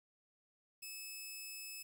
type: tone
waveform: 10% pulse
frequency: 2600 Hz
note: E7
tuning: 24 cents flat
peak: -37 dBFS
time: 0.82-1.83 s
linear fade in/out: 10 ms
effects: 11-bit